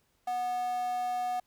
square tone with high-pass filter, 244.6 Hz, B3, 16 cents flat, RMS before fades -32 dBFS, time 0.27-1.4 s, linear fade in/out 5 ms, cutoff 760 Hz, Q 8.9, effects pink hiss -72 dBFS RMS until 1.46 s

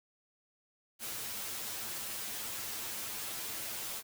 white noise with comb filter, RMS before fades -40 dBFS, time 0.99-4.03 s, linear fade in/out 50 ms, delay 9 ms, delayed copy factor +1, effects none

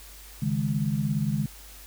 sine chord, C# suspended second, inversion none, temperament just, 138.59 / 155.92 / 207.9 Hz, C#3 / D#3 / G#3, 0 / +4 / +2 cents, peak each -28 dBFS, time 0.42-1.46 s, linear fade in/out 5 ms, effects added 50 Hz sine -47 dBFS peak until 1.86 s + white hiss -48 dBFS RMS until 1.86 s

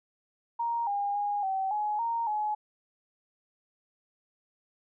sine tone with pitch steps, 935 / 810 / 820 / 768 / 841 / 927 / 846 Hz, A#5 / G#5 / G#5 / G5 / G#5 / A#5 / G#5, +5 / -43 / -22 / -36 / +22 / -10 / +32 cents, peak -27 dBFS, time 0.59-2.55 s, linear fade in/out 10 ms, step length 280 ms, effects none

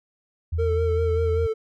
sine tone, 82.41 Hz, E2, in tune, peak -22 dBFS, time 0.52-1.47 s, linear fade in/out 10 ms
triangle tone with vibrato, 449.6 Hz, A4, 37 cents sharp, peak -20 dBFS, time 0.58-1.54 s, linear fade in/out 20 ms, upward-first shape sine, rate 5.1 Hz, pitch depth 37 cents each way
effects none

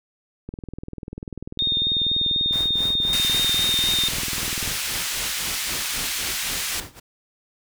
click train, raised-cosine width 3 ms, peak -20 dBFS, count 86, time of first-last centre 0.49-4.677 s, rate 20.3 Hz
sine tone with vibrato, 3668 Hz, A#7, 29 cents flat, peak -19 dBFS, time 1.59-4.08 s, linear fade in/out 0 ms, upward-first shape triangle, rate 4 Hz, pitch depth 15 cents each way
pink noise with tremolo, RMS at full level -34 dBFS, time 2.52-7 s, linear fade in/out 10 ms, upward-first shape sine, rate 3.8 Hz, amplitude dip 90%
pink band-pass noise, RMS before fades -27 dBFS, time 3.13-6.8 s, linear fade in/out 0 ms, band 2100 to 15000 Hz, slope 12 dB/octave
effects none

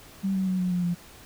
sine tone with pitch steps, 193.8 / 189.7 / 185.69 / 181.76 / 177.92 / 174.16 Hz, G3 / F#3 / F#3 / F#3 / F3 / F3, -20 / +43 / +6 / -31 / +32 / -5 cents, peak -23 dBFS, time 0.23-0.95 s, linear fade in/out 20 ms, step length 120 ms, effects pink hiss -49 dBFS RMS until 1.25 s

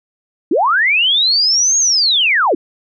sine linear two-way sweep, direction up then down, 261.6 to 6645 to 261.6 Hz, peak -10 dBFS, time 0.51-2.55 s, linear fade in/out 5 ms, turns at 1.78 s, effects none

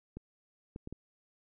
clicks, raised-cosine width 3 ms, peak -29 dBFS, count 4, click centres 0.17 / 0.761 / 0.874 / 0.926 s, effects none

